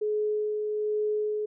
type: tone with tremolo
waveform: sine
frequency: 423.7 Hz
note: G#4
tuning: 35 cents sharp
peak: -24 dBFS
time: 0.01-1.46 s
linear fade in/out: 10 ms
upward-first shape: sine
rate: 1.2 Hz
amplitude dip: 30%
effects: none